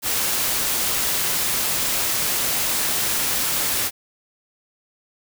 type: noise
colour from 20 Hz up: white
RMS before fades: -22 dBFS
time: 0.02-3.91 s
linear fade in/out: 50 ms
effects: none